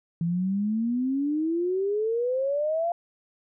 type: exponential sweep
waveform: sine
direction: up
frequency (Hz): 164.81 to 698.5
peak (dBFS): -23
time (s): 0.21-2.92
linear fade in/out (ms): 2
effects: none